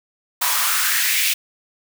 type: noise with high-pass filter sweep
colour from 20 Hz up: white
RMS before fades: -19 dBFS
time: 0.41-1.34 s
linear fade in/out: 10 ms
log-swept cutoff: 910 to 2600 Hz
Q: 3
effects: none